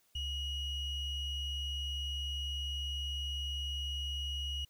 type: ring-modulated tone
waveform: triangle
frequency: 1480 Hz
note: F#6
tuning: in tune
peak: -30 dBFS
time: 0.15-4.65 s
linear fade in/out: 5 ms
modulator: 1410 Hz
effects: white hiss -71 dBFS RMS until 4.69 s